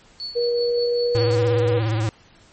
sine tone with tremolo, 4435 Hz, C#8, in tune, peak -26 dBFS, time 0.2-1.35 s, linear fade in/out 0 ms, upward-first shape triangle, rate 5.2 Hz, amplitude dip 75%
sine tone with pitch glide, 478.8 to 483.5 Hz, A#4 to B4, +46 to -37 cents, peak -18 dBFS, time 0.35-1.8 s, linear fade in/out 20 ms, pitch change +17 cents, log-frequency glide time 0.57-1.32 s
square tone with vibrato, 110.2 Hz, A2, 3 cents sharp, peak -20 dBFS, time 1.15-2.09 s, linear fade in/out 0 ms, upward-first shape triangle, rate 17 Hz, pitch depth 92 cents each way
effects pink hiss -52 dBFS RMS until 2.52 s + MP3 32 kbps

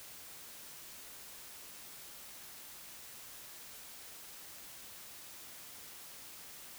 silence, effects white hiss -51 dBFS RMS until 6.78 s

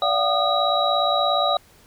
sine tone cluster, 580 / 690 / 747 / 1226 / 3874 Hz, D5 / F5 / F#5 / D#6 / B7, -22 / -21 / +16 / -26 / -34 cents, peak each -24 dBFS, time 0.02-1.57 s, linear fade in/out 2 ms, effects pink hiss -53 dBFS RMS until 1.86 s

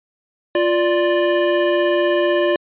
square tone pair together, 349.2 / 587.3 Hz, F4 / D5, 0 / 0 cents, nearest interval major sixth, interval 900 cents, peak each -18 dBFS, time 0.55-2.56 s, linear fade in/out 2 ms, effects resampled to 8000 Hz

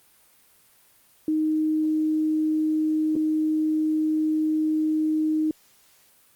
sine tone with dropouts, 311.1 Hz, D#4, in tune, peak -20 dBFS, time 1.28-5.51 s, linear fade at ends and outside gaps 2 ms, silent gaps 3.155-3.162 s, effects white hiss -58 dBFS RMS until 6.35 s + Opus 32 kbps

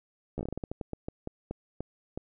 slowing click train, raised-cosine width 2 ms, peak -21 dBFS, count 17, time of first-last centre 0.38-2.175 s, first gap 13 ms, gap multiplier 1.25, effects none

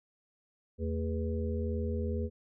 harmonic tone with a mistuned harmonic, 82.1 Hz, E2, 6 cents flat, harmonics 1 / 3 / 5 / 6, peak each -32 / -37 / -39 / -40 dBFS, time 0.78-2.3 s, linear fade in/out 50 ms, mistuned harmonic 3, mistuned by -150 cents, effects none

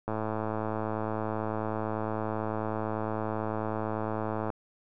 click train, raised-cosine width 1 ms, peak -18 dBFS, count 483, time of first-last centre 0.08-4.502 s, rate 109 Hz, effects none

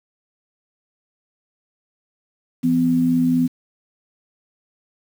sine tone pair together, 168.4 / 252.3 Hz, E3 / B3, +37 / +37 cents, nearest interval perfect fifth, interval 700 cents, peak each -22 / -15 dBFS, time 2.63-3.48 s, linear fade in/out 20 ms, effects 7-bit

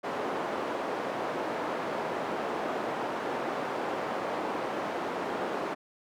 white band-pass noise, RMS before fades -33 dBFS, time 0.03-5.75 s, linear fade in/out 20 ms, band 290 to 820 Hz, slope 12 dB/octave, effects none

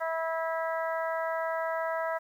harmonic tone, 325.9 Hz, E4, 20 cents flat, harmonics 2 / 3 / 4 / 5 / 6, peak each -31 / -35 / -37 / -39 / -41 dBFS, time 0-2.19 s, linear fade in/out 20 ms, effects 10-bit

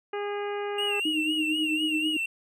harmonic tone, 409 Hz, G#4, 26 cents flat, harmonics 1 / 2 / 3 / 4 / 5 / 6 / 7, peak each -30 / -36 / -40 / -42 / -44 / -46 / -47 dBFS, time 0.13-1 s, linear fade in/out 5 ms
triangle tone with vibrato, 2794 Hz, F7, in tune, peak -25 dBFS, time 0.78-2.26 s, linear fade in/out 5 ms, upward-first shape sine, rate 4 Hz, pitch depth 74 cents each way
sine tone with tremolo, 310 Hz, D#4, 6 cents flat, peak -24 dBFS, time 1.05-2.17 s, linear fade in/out 5 ms, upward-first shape triangle, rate 9.1 Hz, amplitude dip 65%
effects none

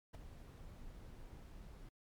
brown noise with ADSR envelope, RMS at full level -44 dBFS, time 0.13-1.89 s, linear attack 16 ms, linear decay 12 ms, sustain -9 dB, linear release 3 ms, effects MP3 96 kbps

